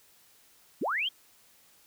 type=linear sweep; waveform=sine; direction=up; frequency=147.9 to 3302 Hz; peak=-27 dBFS; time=0.81-1.09 s; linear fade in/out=10 ms; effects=white hiss -61 dBFS RMS until 1.86 s